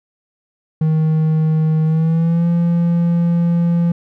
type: tone with pitch glide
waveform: triangle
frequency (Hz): 157.5 to 170.77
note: D#3 to F3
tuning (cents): +21 to -39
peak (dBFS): -10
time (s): 0.81-3.92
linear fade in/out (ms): 5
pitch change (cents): +140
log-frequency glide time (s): 1.85-2.47
effects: none